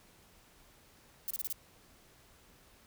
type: noise bursts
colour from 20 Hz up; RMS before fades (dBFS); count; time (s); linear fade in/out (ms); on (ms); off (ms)
violet; -36; 5; 1.28-1.526; 0; 26; 29
effects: pink hiss -62 dBFS RMS until 2.86 s